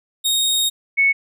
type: tone pair in turn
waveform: sawtooth / sine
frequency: 3729 / 2210 Hz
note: A#7 / C#7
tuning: 0 / -6 cents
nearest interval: major sixth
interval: 906 cents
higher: first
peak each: -13 / -12 dBFS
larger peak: second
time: 0.24-0.7 / 0.97-1.13 s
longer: first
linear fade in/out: 20 ms
effects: none